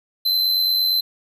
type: tone with amplitude modulation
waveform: square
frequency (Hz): 4068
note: C8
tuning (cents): -50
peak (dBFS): -15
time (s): 0.25-1.01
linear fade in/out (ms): 10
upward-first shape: sine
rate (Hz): 88.6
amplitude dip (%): 45
effects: none